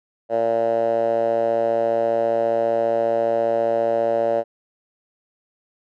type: tone with band-pass filter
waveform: 10% pulse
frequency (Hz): 114.8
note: A#2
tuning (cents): -26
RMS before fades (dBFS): -20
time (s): 0.29-4.44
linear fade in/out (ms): 50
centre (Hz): 600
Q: 5
effects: none